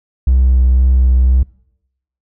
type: tone with vibrato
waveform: triangle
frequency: 63.6 Hz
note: C2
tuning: 48 cents flat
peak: -4 dBFS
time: 0.27-1.43 s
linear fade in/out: 5 ms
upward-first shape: sine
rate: 2 Hz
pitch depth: 15 cents each way
effects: noise-tail reverb RT60 0.8 s tail -26 dB re dry + tanh soft clip ceiling -3 dBFS